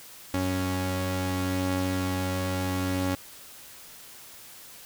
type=tone pair together; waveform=sawtooth; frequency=92.64 / 277.2 Hz; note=F#2 / C#4; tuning=+3 / 0 cents; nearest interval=octave + perfect fifth; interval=1897 cents; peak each=-25 dBFS; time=0.34-3.15 s; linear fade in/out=0 ms; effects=white hiss -47 dBFS RMS until 4.85 s